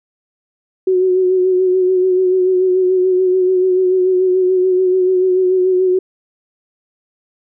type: tone with vibrato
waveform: sine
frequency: 370 Hz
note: F#4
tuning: in tune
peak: -10 dBFS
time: 0.87-5.99 s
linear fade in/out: 5 ms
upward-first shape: sine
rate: 6.9 Hz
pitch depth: 31 cents each way
effects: none